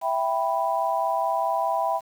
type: chord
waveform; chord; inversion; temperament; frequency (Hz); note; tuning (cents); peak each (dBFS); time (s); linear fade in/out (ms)
sine; E minor; none; equal; 659.3 / 784 / 987.8; E5 / G5 / B5; 0 / 0 / 0; -26; 0.01-2.01; 50
effects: 8-bit